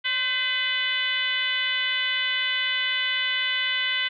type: tone with frequency modulation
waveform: sine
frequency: 2514 Hz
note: D#7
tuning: 17 cents sharp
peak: -22 dBFS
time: 0.04-4.09 s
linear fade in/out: 20 ms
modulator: 488 Hz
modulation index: 2
effects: none